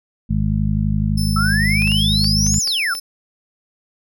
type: harmonic tone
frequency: 51.91 Hz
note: G#1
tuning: in tune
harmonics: 1 / 2 / 3 / 4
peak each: -21 / -21 / -21 / -21 dBFS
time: 0.29-2.6 s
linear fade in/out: 20 ms
type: tone with tremolo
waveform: sawtooth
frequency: 5280 Hz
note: E8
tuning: 2 cents sharp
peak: -22 dBFS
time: 1.17-3 s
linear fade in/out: 10 ms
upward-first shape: triangle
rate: 4 Hz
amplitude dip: 25%
type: exponential two-way sweep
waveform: sine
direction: up then down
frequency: 1289 to 7300 to 1289 Hz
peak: -17 dBFS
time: 1.36-2.94 s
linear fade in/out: 5 ms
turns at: 2.59 s
type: clicks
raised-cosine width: 0.2 ms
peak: -15 dBFS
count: 8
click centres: 1.821 / 1.875 / 1.918 / 2.244 / 2.466 / 2.542 / 2.675 / 2.951 s
effects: none